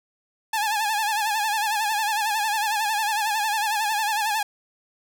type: tone with vibrato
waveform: sawtooth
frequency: 854 Hz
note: G#5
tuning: 48 cents sharp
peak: -18 dBFS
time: 0.53-4.43 s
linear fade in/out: 5 ms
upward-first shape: sine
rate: 11 Hz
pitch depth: 84 cents each way
effects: none